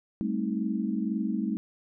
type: chord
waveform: sine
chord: A half-diminished seventh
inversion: third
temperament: just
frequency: 198 / 220 / 264 / 316.8 Hz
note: G3 / A3 / C4 / Eb4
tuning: +18 / 0 / +16 / +31 cents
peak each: -31 / -30 / -35 / -34 dBFS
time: 0.21-1.57 s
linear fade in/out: 0 ms
effects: none